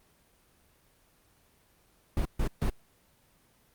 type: noise bursts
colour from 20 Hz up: brown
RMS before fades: -27 dBFS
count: 3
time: 2.17-2.699 s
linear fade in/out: 2 ms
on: 83 ms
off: 140 ms
effects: pink hiss -65 dBFS RMS until 3.74 s + Opus 24 kbps